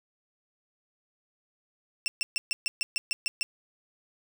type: tone bursts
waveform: 20% pulse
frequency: 2700 Hz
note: E7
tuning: 41 cents sharp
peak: -21 dBFS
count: 10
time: 2.06-3.43 s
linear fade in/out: 0 ms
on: 20 ms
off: 130 ms
effects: none